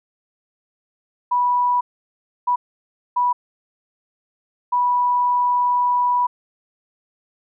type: tone bursts at uneven times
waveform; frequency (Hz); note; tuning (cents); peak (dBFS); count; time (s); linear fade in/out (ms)
sine; 981; B5; -12; -15; 4; 1.31-1.81 / 2.47-2.56 / 3.16-3.33 / 4.72-6.27; 10
effects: none